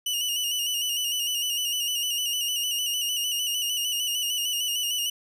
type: tone with vibrato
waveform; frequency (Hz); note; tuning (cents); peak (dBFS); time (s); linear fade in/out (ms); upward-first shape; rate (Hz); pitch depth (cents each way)
sawtooth; 2911; F#7; -29; -22; 0.06-5.1; 5; square; 6.6; 42
effects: none